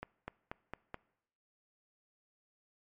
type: accelerating click train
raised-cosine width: 0.5 ms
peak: -25 dBFS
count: 5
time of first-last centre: 0.03-0.944 s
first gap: 250 ms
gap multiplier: 0.94
effects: noise-tail reverb RT60 0.8 s tail -22 dB re dry + MP3 48 kbps